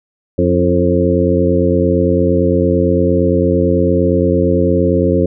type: harmonic tone with a mistuned harmonic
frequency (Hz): 88.8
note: F2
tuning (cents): +29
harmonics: 1 / 2 / 3 / 4 / 5 / 6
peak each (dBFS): -17 / -17 / -17 / -17 / -17 / -17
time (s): 0.38-5.26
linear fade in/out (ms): 5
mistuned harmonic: 4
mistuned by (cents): -49
effects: none